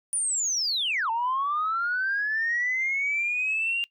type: linear two-way sweep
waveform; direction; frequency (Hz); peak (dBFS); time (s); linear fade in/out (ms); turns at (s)
sine; down then up; 9630 to 885 to 2804; -23; 0.13-3.84; 0; 1.1
effects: noise-tail reverb RT60 0.1 s tail -22 dB re dry + tanh soft clip ceiling -19 dBFS